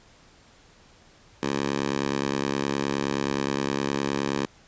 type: tone with high-pass filter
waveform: 10% pulse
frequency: 69.6 Hz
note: C#2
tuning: 8 cents sharp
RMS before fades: -27 dBFS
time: 1.43-4.46 s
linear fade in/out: 0 ms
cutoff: 220 Hz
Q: 0.75
effects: pink hiss -55 dBFS RMS until 4.67 s + resampled to 16000 Hz